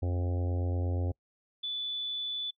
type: harmonic tone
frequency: 88.5 Hz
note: F2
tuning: 23 cents sharp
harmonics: 1 / 3 / 4 / 5 / 6 / 7 / 8 / 9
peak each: -28 / -40 / -43 / -45 / -44 / -50 / -50 / -52 dBFS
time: 0.02-1.12 s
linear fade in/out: 10 ms
type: tone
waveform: sine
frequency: 3476 Hz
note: A7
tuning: 22 cents flat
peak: -32 dBFS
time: 1.63-2.51 s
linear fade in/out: 10 ms
effects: noise-tail reverb RT60 0.1 s tail -25 dB re dry